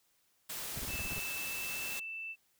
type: noise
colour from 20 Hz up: white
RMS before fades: -41 dBFS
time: 0.49-2 s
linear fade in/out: 10 ms
type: noise bursts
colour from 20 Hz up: brown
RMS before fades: -42 dBFS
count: 8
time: 0.76-1.192 s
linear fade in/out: 0 ms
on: 33 ms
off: 24 ms
type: tone with pitch glide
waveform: sine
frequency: 2637 to 2655 Hz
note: E7 to E7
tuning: 0 to +12 cents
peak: -39 dBFS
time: 0.87-2.36 s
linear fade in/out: 50 ms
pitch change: +12 cents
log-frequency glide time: 1.44-1.85 s
effects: white hiss -73 dBFS RMS until 2.59 s